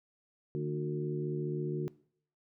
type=harmonic tone with a mistuned harmonic; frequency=75.1 Hz; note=D2; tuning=39 cents sharp; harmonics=2 / 3 / 4 / 5 / 6; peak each=-35 / -43 / -43 / -36 / -45 dBFS; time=0.55-1.88 s; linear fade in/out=0 ms; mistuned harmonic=5; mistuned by=-52 cents; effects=noise-tail reverb RT60 0.6 s tail -21 dB re dry